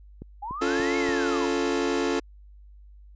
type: click train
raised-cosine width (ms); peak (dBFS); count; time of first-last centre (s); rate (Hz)
3; -25; 4; 0.22-1.09; 3.45
type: linear two-way sweep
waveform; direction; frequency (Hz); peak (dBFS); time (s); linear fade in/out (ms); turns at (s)
sine; up then down; 784 to 2202 to 921; -31; 0.42-1.46; 10; 0.97
type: chord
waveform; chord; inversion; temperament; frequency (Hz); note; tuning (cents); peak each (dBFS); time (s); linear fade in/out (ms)
40% pulse; Db augmented; none; equal; 277.2 / 349.2 / 440; Db4 / F4 / A4; 0 / 0 / 0; -27; 0.61-2.2; 10
effects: added 50 Hz sine -46 dBFS peak until 3.15 s + resampled to 16000 Hz